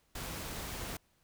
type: noise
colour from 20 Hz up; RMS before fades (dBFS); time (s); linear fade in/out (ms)
pink; -41; 0.15-0.97; 5
effects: pink hiss -72 dBFS RMS until 1.23 s